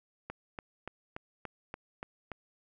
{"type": "click train", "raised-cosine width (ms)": 0.5, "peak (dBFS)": -24, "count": 8, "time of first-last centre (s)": [0.3, 2.317], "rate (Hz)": 3.47, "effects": []}